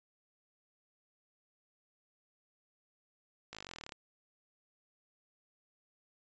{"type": "slowing click train", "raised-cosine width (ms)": 0.2, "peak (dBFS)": -27, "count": 18, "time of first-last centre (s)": [3.53, 3.922], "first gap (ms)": 18, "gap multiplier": 1.03, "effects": ["resampled to 16000 Hz"]}